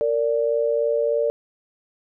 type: tone pair together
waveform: sine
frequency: 459.7 / 583 Hz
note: A#4 / D5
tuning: -24 / -13 cents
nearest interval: major third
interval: 411 cents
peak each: -21 dBFS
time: 0.01-1.3 s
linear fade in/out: 0 ms
effects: none